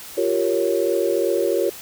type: chord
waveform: sine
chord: G half-diminished seventh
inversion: third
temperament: equal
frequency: 349.2 / 392 / 466.2 / 554.4 Hz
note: F4 / G4 / Bb4 / Db5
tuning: 0 / 0 / 0 / 0 cents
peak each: -23 dBFS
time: 0.17-1.7 s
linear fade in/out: 10 ms
effects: white hiss -38 dBFS RMS until 1.81 s